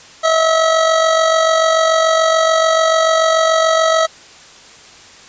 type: tone with amplitude modulation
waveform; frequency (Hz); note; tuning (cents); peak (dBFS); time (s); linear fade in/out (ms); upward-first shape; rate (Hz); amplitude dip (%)
25% pulse; 646; E5; -35; -5; 0.23-4.07; 20; sine; 46.9; 45
effects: white hiss -40 dBFS RMS until 5.28 s + resampled to 16000 Hz